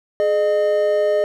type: tone pair together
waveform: triangle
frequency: 421.8 / 610 Hz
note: G#4 / D#5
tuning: +27 / -34 cents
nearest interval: tritone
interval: 639 cents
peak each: -18 / -14 dBFS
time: 0.2-1.24 s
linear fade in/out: 0 ms
effects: none